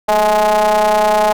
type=ring-modulated tone; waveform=square; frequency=103.83 Hz; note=G#2; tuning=in tune; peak=-8 dBFS; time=0.08-1.33 s; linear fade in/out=10 ms; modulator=742 Hz; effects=none